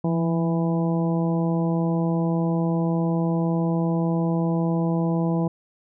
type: harmonic tone with a mistuned harmonic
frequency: 165.3 Hz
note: E3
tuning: 5 cents sharp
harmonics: 1 / 2 / 3 / 4 / 5 / 6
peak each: -21 / -27 / -31 / -33 / -35 / -37 dBFS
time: 0.04-5.48 s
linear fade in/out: 5 ms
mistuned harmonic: 1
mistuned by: +36 cents
effects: none